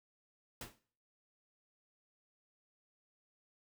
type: noise with exponential decay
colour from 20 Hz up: pink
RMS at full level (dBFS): -41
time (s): 0.61-0.79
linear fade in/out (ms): 2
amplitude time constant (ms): 37
effects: noise-tail reverb RT60 0.5 s tail -19 dB re dry